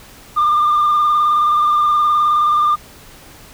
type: tone with vibrato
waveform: sine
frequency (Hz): 1200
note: D6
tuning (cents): +37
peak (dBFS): -9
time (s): 0.36-2.76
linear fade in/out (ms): 20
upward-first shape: square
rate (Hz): 19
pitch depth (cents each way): 20
effects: tanh soft clip ceiling -9 dBFS + pink hiss -41 dBFS RMS until 3.53 s